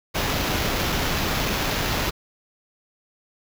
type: noise with sample-and-hold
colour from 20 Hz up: pink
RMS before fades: -24 dBFS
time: 0.14-2.11 s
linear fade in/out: 20 ms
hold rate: 8820 Hz
effects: none